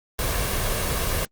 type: noise with comb filter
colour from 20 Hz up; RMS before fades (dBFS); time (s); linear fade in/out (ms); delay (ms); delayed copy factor
pink; -24; 0.19-1.25; 0; 1.8; +0.5
effects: Opus 24 kbps